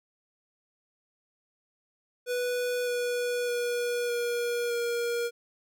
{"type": "tone with pitch steps", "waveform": "square", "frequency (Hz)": [492.2, 487.4, 482.6, 477.9, 473.2], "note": ["B4", "B4", "B4", "A#4", "A#4"], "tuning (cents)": [-6, -23, -40, 43, 26], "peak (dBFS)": -28, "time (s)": [2.26, 5.31], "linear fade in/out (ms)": 50, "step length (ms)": 610, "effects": []}